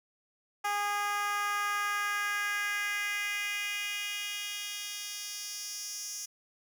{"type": "tone with high-pass filter sweep", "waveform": "10% pulse", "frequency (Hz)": 410, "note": "G#4", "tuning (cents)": -22, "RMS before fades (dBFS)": -34, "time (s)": [0.64, 6.26], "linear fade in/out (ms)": 10, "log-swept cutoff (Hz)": [840, 5900], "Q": 2.3, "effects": []}